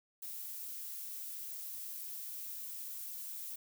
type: noise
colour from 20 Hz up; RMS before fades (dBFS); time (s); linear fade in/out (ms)
violet; -44; 0.22-3.56; 5
effects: none